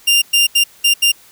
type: tone bursts at uneven times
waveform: sawtooth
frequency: 2794 Hz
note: F7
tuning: in tune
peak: -6 dBFS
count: 5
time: 0.07-0.22 / 0.33-0.47 / 0.55-0.64 / 0.84-0.94 / 1.02-1.12 s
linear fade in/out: 10 ms
effects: white hiss -46 dBFS RMS until 1.31 s